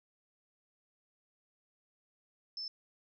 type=tone; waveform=sine; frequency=5274 Hz; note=E8; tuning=in tune; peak=-38 dBFS; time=2.57-2.68 s; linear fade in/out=2 ms; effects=none